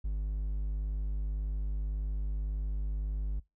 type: tone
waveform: triangle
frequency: 50.9 Hz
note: G#1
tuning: 34 cents flat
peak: -28 dBFS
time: 0.04-3.4 s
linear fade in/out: 10 ms
effects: noise-tail reverb RT60 0.2 s tail -22 dB re dry